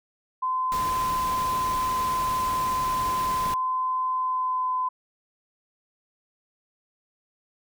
sine tone with pitch glide, 1026 to 1017.1 Hz, C6 to C6, -34 to -49 cents, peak -23 dBFS, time 0.42-4.89 s, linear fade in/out 10 ms, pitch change -15 cents, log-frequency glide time 4.14-4.73 s
pink noise, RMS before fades -35 dBFS, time 0.72-3.54 s, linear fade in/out 0 ms
effects none

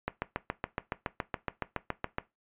click train, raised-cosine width 0.5 ms, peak -15 dBFS, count 16, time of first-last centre 0.08-2.184 s, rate 7.13 Hz, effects noise-tail reverb RT60 0.2 s tail -17 dB re dry + resampled to 8000 Hz

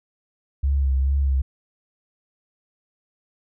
sine tone with vibrato, 68 Hz, C#2, 33 cents flat, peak -17 dBFS, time 0.63-1.42 s, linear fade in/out 10 ms, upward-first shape sine, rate 2.3 Hz, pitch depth 45 cents each way, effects none

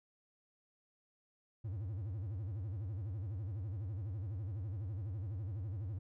triangle tone with vibrato, 100 Hz, G2, 35 cents sharp, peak -36 dBFS, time 1.64-5.99 s, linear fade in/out 10 ms, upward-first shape sine, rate 12 Hz, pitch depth 240 cents each way, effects none

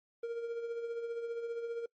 triangle tone with tremolo, 466.2 Hz, A#4, in tune, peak -31 dBFS, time 0.23-1.86 s, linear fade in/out 5 ms, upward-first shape triangle, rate 15 Hz, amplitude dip 55%, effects noise-tail reverb RT60 0.1 s tail -26 dB re dry + MP3 32 kbps

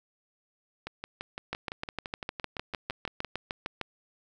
two click trains, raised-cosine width 0.3 ms, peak -16 / -20 dBFS, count 16 / 15, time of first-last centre 1.53-3.813 / 0.87-3.247 s, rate 6.57 / 5.89 Hz, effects none

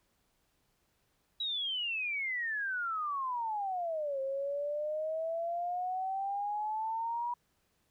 sine exponential two-way sweep, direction down then up, 3900 to 533 to 970 Hz, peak -32 dBFS, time 1.4-7.34 s, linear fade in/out 5 ms, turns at 4.2 s, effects pink hiss -75 dBFS RMS until 7.9 s

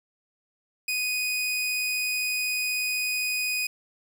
sawtooth tone, 2489 Hz, D#7, in tune, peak -22 dBFS, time 0.88-3.67 s, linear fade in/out 5 ms, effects 9-bit

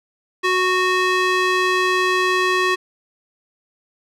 square tone with band-pass filter, 368.6 Hz, F#4, 7 cents flat, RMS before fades -18 dBFS, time 0.43-2.76 s, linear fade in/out 20 ms, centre 1900 Hz, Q 0.87, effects none

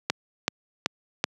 click train, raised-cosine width 0.2 ms, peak -4 dBFS, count 4, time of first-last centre 0.1-1.241 s, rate 2.63 Hz, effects high-pass 150 Hz 12 dB/octave

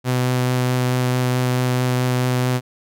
sawtooth tone with vibrato, 126 Hz, B2, 35 cents sharp, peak -13 dBFS, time 0.04-2.61 s, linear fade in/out 50 ms, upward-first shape triangle, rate 4.6 Hz, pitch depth 11 cents each way, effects none

